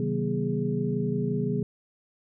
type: tone cluster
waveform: sine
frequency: 130.7 / 156.5 / 188.5 / 239.2 / 414.1 Hz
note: C3 / D#3 / F#3 / A#3 / G#4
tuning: -1 / +10 / +32 / +45 / -5 cents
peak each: -31 dBFS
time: 0-1.63 s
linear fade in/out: 2 ms
effects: none